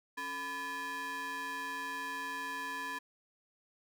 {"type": "ring-modulated tone", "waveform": "square", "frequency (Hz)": 360.9, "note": "F#4", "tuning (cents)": -43, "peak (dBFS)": -35, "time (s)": [0.17, 2.99], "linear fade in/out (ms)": 10, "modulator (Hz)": 1360, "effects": []}